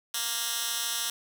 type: tone with high-pass filter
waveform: 10% pulse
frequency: 233.1 Hz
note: A#3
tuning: in tune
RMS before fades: -31 dBFS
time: 0.14-1.1 s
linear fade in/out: 2 ms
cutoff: 3500 Hz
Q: 0.63
effects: none